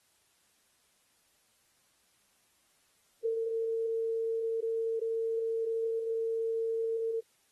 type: tone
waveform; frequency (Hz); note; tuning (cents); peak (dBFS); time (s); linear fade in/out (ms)
sine; 452.8; A4; +50; -29; 3.23-7.21; 20
effects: white hiss -70 dBFS RMS until 7.51 s + AAC 32 kbps